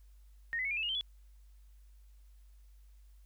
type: tone with pitch steps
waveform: sine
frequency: 1854 / 2022 / 2205 / 2404 / 2622 / 2859 / 3118 / 3400 Hz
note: A#6 / B6 / C#7 / D7 / E7 / F7 / G7 / G#7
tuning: -10 / +40 / -10 / +40 / -10 / +40 / -10 / +40 cents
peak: -32 dBFS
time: 0.53-1.01 s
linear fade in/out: 0 ms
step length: 60 ms
effects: added 50 Hz sine -55 dBFS peak until 3.25 s + white hiss -75 dBFS RMS until 3.25 s